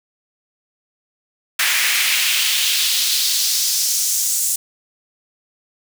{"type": "noise with high-pass filter sweep", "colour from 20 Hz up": "pink", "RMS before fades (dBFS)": -18, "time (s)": [1.59, 4.56], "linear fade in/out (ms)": 5, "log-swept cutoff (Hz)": [1900, 7800], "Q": 1.9, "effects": []}